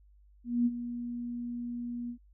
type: tone with ADSR envelope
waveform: sine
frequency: 240 Hz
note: B3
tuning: 49 cents flat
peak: -22 dBFS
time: 0.44-2.18 s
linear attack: 220 ms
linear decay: 38 ms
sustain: -12 dB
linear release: 87 ms
effects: added 50 Hz sine -57 dBFS peak until 2.33 s